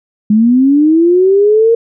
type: linear sweep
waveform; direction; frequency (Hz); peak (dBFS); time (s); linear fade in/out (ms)
sine; up; 206.3 to 466.2; -5; 0.3-1.75; 5
effects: none